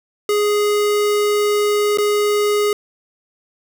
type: tone with dropouts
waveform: square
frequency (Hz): 415.3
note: G#4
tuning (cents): 0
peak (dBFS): -15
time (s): 0.29-2.73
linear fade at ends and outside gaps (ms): 2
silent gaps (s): 1.974-1.984
effects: none